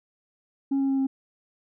sine tone with pitch steps, 274.2 / 272.1 / 270.1 / 268.1 Hz, C#4 / C#4 / C#4 / C4, -19 / -32 / -45 / +42 cents, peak -19 dBFS, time 0.71-1.07 s, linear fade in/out 10 ms, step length 90 ms, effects tanh soft clip ceiling -20 dBFS

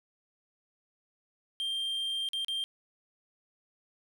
triangle tone with dropouts, 3177 Hz, G7, 23 cents sharp, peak -29 dBFS, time 1.6-2.64 s, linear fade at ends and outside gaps 0 ms, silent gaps 2.288-2.333 / 2.447-2.483 s, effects none

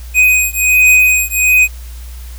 square beating tone pair, 2500 / 2501.3 Hz, D#7 / D#7, +8 / +9 cents, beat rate 1.3 Hz, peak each -11 dBFS, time 0.14-1.68 s, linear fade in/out 50 ms, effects added 60 Hz sine -26 dBFS peak until 2.38 s + white hiss -40 dBFS RMS until 2.38 s

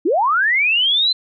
sine linear sweep, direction up, 278.9 to 4119 Hz, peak -13 dBFS, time 0.05-1.13 s, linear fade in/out 10 ms, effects none

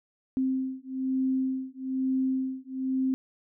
sine beating tone pair, 261.6 / 262.7 Hz, C4 / C4, 0 / +7 cents, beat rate 1.1 Hz, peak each -29 dBFS, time 0.37-3.14 s, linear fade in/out 0 ms, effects none

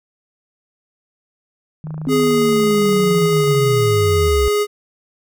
sine tone with tremolo, 155.2 Hz, D#3, 4 cents flat, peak -23 dBFS, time 1.84-4.28 s, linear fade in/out 0 ms, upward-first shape triangle, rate 0.82 Hz, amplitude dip 45%
click train, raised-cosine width 1 ms, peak -23 dBFS, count 47, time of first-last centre 1.87-3.549 s, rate 27.4 Hz
sine linear sweep, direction down, 264.9 to 62 Hz, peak -16 dBFS, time 2.07-4.48 s, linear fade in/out 0 ms
square tone, 415.3 Hz, G#4, in tune, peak -15 dBFS, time 2.08-4.67 s, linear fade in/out 50 ms
effects none

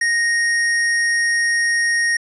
square tone, 1864.7 Hz, A#6, in tune, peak -16 dBFS, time 0.01-2.17 s, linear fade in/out 5 ms, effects resampled to 24000 Hz

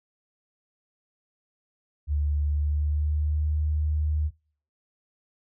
sine tone with pitch glide, 73.42 to 76.05 Hz, D2 to D#2, 0 to -39 cents, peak -22 dBFS, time 2.07-4.31 s, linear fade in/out 50 ms, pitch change +61 cents, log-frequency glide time 2.45-3.53 s, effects noise-tail reverb RT60 0.5 s tail -26 dB re dry

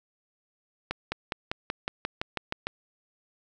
accelerating click train, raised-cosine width 0.3 ms, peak -13 dBFS, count 11, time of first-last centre 0.91-2.67 s, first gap 210 ms, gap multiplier 0.96, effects none

